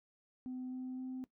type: tone with pitch steps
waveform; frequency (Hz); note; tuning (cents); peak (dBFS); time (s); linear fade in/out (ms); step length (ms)
sine; 254.6 / 256.2 / 257.9; C4 / C4 / C4; -47 / -36 / -25; -38; 0.46-1.24; 0; 260
effects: noise-tail reverb RT60 0.1 s tail -18 dB re dry + tanh soft clip ceiling -37 dBFS